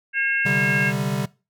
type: harmonic tone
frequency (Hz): 540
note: C#5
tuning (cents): -45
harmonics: 3 / 4 / 5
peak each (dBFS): -21 / -26 / -26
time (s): 0.13-0.93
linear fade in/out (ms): 50
type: chord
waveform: square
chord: C suspended second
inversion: none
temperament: equal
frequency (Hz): 130.81 / 146.83 / 196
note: C3 / D3 / G3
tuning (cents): 0 / 0 / 0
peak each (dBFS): -27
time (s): 0.45-1.26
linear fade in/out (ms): 10
effects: noise-tail reverb RT60 0.3 s tail -22 dB re dry